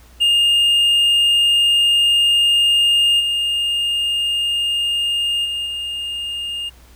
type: tone with level steps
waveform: triangle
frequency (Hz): 2826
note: F7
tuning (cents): +20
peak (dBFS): -10 / -15 / -19 / -21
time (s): 0.2-6.7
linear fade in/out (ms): 20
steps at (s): 3.19 / 5.44 / 5.65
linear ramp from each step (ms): 20
effects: added 60 Hz sine -44 dBFS peak until 6.95 s + pink hiss -50 dBFS RMS until 6.95 s